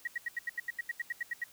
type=tone bursts; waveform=sine; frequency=1900 Hz; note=A#6; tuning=33 cents sharp; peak=-31 dBFS; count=14; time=0.05-1.44 s; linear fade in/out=5 ms; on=25 ms; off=80 ms; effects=white hiss -58 dBFS RMS until 1.52 s